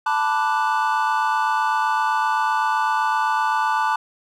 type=chord; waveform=triangle; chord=B minor seventh; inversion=third; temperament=equal; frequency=880 / 987.8 / 1174.7 / 1480 Hz; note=A5 / B5 / D6 / F#6; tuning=0 / 0 / 0 / 0 cents; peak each=-19 / -23 / -23 / -24 dBFS; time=0.06-3.96 s; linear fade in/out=5 ms; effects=none